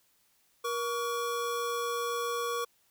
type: tone pair together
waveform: square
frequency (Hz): 474.8 / 1130.4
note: A#4 / C#6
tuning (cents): +32 / +34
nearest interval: octave + minor third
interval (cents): 1502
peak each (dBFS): -34 / -34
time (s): 0.64-2.65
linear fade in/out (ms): 10
effects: white hiss -69 dBFS RMS until 2.9 s